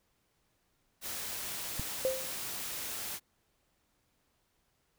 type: noise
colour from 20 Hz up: white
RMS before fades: -39 dBFS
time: 1.01-3.2 s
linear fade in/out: 50 ms
type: click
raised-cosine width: 5 ms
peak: -24 dBFS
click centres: 1.796 s
type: tone with exponential decay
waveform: sine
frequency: 523.3 Hz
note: C5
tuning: in tune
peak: -24 dBFS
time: 2.05-2.37 s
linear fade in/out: 0 ms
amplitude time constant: 69 ms
effects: pink hiss -75 dBFS RMS until 4.98 s